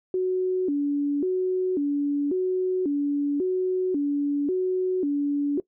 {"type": "tone with vibrato", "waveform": "sine", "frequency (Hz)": 325.8, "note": "E4", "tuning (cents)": -20, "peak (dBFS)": -21, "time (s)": [0.14, 5.6], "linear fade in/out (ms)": 2, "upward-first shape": "square", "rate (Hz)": 0.92, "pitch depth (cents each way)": 220, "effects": ["noise-tail reverb RT60 0.1 s tail -20 dB re dry"]}